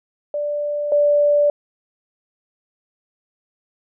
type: tone pair in turn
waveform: sine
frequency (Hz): 587.3 / 584.4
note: D5 / D5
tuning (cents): 0 / -9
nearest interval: unison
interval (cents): 9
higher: first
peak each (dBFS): -20 / -12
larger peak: second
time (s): 0.34-0.92 / 0.92-1.5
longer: neither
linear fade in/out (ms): 2
effects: none